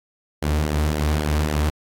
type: tone with flanger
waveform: sawtooth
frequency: 75.5 Hz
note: D2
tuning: 48 cents sharp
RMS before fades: -21 dBFS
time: 0.42-1.7 s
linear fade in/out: 5 ms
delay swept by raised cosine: 0.78 to 6.08 ms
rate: 3.7 Hz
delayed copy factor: -0.55
effects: AAC 48 kbps